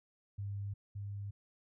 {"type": "tone pair in turn", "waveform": "sine", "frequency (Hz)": [100.4, 100.87], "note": ["G2", "G2"], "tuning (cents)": [42, 50], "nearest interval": "unison", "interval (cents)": 8, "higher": "second", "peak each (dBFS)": [-37, -39], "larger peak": "first", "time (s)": [[0.38, 0.74], [0.95, 1.31]], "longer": "neither", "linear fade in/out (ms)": 10, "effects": []}